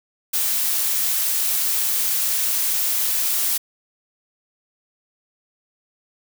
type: noise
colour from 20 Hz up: blue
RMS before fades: -21 dBFS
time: 0.33-3.58 s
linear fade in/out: 10 ms
effects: none